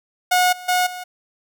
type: tone with level steps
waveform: sawtooth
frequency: 726 Hz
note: F#5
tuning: 33 cents flat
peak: -10 / -30 / -12 / -26 dBFS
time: 0.31-1.04 s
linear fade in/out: 10 ms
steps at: 0.52 / 0.68 / 0.86 s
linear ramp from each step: 10 ms
effects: none